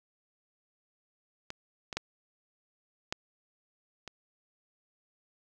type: clicks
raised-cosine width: 0.2 ms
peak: -21 / -20 / -14 / -14 / -24 dBFS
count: 5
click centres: 1.504 / 1.928 / 1.97 / 3.125 / 4.077 s
effects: none